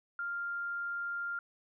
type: tone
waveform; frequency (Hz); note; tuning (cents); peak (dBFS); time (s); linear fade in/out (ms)
sine; 1396.9; F6; 0; -34; 0.19-1.39; 2
effects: none